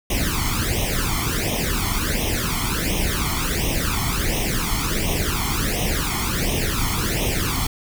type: noise with flanger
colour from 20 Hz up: pink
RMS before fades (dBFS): -22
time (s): 0.1-7.67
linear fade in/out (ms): 5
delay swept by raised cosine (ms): 0.33 to 0.94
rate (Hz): 1.4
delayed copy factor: +0.85
effects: none